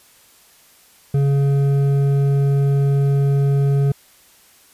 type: tone with hard clipping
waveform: sine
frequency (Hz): 139.6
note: C#3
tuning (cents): +13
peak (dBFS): -15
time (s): 1.14-3.92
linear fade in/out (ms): 5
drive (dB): 7
effects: white hiss -51 dBFS RMS until 4.73 s + resampled to 32000 Hz